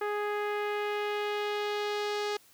sawtooth tone with low-pass filter sweep, 415.3 Hz, G#4, in tune, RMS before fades -32 dBFS, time 0.01-2.37 s, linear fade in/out 5 ms, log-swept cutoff 1700 to 5100 Hz, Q 1.4, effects white hiss -60 dBFS RMS until 2.53 s

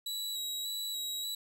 sawtooth tone with vibrato, 3891 Hz, B7, 27 cents flat, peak -32 dBFS, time 0.06-1.35 s, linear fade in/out 5 ms, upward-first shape square, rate 1.7 Hz, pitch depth 18 cents each way, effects none

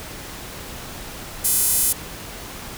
sawtooth tone with high-pass filter, 504 Hz, B4, 35 cents sharp, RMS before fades -19 dBFS, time 1.44-1.93 s, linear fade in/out 10 ms, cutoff 10000 Hz, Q 1.4, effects pink hiss -35 dBFS RMS until 2.77 s

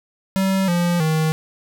square tone with pitch steps, 191.9 / 173.95 / 157.68 Hz, G3 / F3 / D#3, -37 / -7 / +23 cents, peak -17 dBFS, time 0.36-1.32 s, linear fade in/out 0 ms, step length 320 ms, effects none

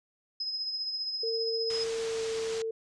sine tone with tremolo, 5090 Hz, D#8, 39 cents sharp, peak -29 dBFS, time 0.4-1.84 s, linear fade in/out 5 ms, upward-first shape triangle, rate 15 Hz, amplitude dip 50%
sine tone with pitch glide, 453.8 to 449.1 Hz, A#4 to A4, -47 to +35 cents, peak -30 dBFS, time 1.23-2.71 s, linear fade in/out 5 ms, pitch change -18 cents, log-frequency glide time 2.02-2.21 s
white low-pass noise, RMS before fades -42 dBFS, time 1.7-2.62 s, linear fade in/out 2 ms, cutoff 6800 Hz, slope 24 dB/octave
effects resampled to 24000 Hz

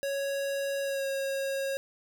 square tone with pitch glide, 554.4 to 544.6 Hz, C#5 to C#5, 0 to -31 cents, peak -30 dBFS, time 0.03-1.77 s, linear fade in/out 0 ms, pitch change -31 cents, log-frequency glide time 0.82-1.06 s, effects none

